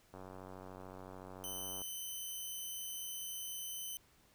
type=click train; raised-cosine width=1 ms; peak=-36 dBFS; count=158; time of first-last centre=0.14-1.817 s; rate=93.6 Hz
type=tone; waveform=5% pulse; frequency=3043 Hz; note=F#7; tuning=48 cents sharp; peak=-33 dBFS; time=1.44-3.97 s; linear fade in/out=0 ms
effects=pink hiss -68 dBFS RMS until 4.34 s